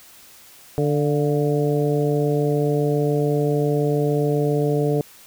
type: harmonic tone with a mistuned harmonic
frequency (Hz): 147.1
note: D3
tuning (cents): +3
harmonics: 1 / 2 / 3 / 4 / 5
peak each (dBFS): -21 / -25 / -21 / -28 / -32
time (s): 0.78-5.01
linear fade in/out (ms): 0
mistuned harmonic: 5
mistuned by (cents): -54
effects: white hiss -47 dBFS RMS until 5.26 s